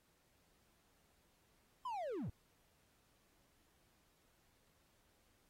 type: linear sweep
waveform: triangle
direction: down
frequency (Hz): 1050 to 70.6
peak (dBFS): -38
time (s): 1.85-2.3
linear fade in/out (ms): 5
effects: pink hiss -75 dBFS RMS until 5.49 s + AAC 48 kbps